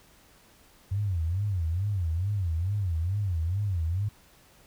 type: tone with vibrato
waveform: sine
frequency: 91.4 Hz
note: F#2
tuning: 21 cents flat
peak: -25 dBFS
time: 0.91-4.09 s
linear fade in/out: 10 ms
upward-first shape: sine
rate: 2.3 Hz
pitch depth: 230 cents each way
effects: pink hiss -58 dBFS RMS until 4.66 s